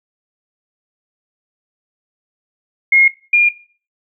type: tone pair in turn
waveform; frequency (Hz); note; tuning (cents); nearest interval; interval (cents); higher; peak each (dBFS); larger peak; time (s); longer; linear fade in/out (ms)
sine; 2150 / 2413; C7 / D7; +47 / +46; major second; 199; second; -7; neither; 2.92-3.08 / 3.33-3.49; neither; 5
effects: noise-tail reverb RT60 0.4 s tail -18 dB re dry